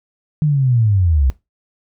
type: linear sweep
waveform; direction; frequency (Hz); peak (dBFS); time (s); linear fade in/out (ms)
sine; down; 155.56 to 61.74; -11; 0.42-1.3; 0
effects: noise-tail reverb RT60 0.2 s tail -18 dB re dry